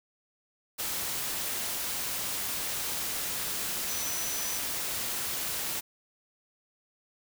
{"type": "tone in noise", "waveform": "sine", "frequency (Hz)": 5950, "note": "F#8", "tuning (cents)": 9, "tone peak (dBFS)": -36, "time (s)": [3.88, 4.59], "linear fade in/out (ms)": 20, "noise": "white", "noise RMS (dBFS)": -33, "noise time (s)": [0.78, 5.81], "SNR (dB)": -6, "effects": []}